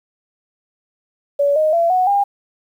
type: tone with pitch steps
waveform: sine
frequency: 569 / 620.5 / 676.7 / 737.9 / 804.7 Hz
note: C#5 / D#5 / E5 / F#5 / G5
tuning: +45 / -5 / +45 / -5 / +45 cents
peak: -12 dBFS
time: 1.39-2.24 s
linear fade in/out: 10 ms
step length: 170 ms
effects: 8-bit